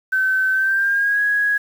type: tone with pitch glide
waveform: sine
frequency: 1533 to 1662.1 Hz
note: G6 to G#6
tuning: -39 to +1 cents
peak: -15 dBFS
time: 0.12-1.58 s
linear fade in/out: 10 ms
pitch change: +140 cents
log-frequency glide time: 0.52-1.21 s
effects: 7-bit